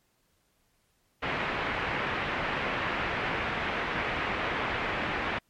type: low-pass noise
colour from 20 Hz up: white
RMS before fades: -31 dBFS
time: 1.22-5.39 s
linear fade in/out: 10 ms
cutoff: 2400 Hz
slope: 24 dB/octave
effects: pink hiss -71 dBFS RMS until 5.49 s + MP3 64 kbps